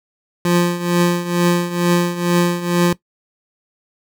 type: tone with tremolo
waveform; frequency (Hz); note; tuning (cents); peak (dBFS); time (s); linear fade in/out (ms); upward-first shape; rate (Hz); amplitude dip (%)
25% pulse; 174.61; F3; 0; -7; 0.45-2.93; 2; triangle; 2.2; 80
effects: noise-tail reverb RT60 0.1 s tail -18 dB re dry